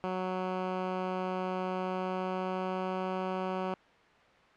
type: tone with pitch glide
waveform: 10% pulse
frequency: 185 to 186.61 Hz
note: F#3 to F#3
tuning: 0 to +15 cents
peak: -23 dBFS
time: 0.04-3.74 s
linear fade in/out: 0 ms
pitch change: +15 cents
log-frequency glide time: 1.67-3.18 s
effects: white hiss -59 dBFS RMS until 4.56 s + low-pass 2000 Hz 12 dB/octave